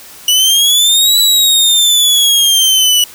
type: exponential two-way sweep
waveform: sawtooth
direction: up then down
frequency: 2938 to 3951 to 2938 Hz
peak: -4 dBFS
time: 0.28-3.04 s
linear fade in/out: 2 ms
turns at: 1.18 s
effects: white hiss -35 dBFS RMS until 3.14 s